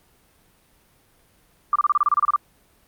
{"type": "tone bursts", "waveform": "sine", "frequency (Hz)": 1181, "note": "D6", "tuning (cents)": 9, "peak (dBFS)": -14, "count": 12, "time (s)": [1.73, 2.361], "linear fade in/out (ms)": 2, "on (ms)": 26, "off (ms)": 29, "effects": ["pink hiss -59 dBFS RMS until 2.87 s", "Opus 32 kbps"]}